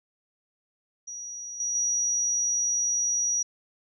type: tone with level steps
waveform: sine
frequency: 5790 Hz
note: F#8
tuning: 38 cents flat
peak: -35 / -26 / -23 dBFS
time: 1.07-3.43 s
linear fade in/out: 10 ms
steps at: 1.6 / 1.75 s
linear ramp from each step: 2 ms
effects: none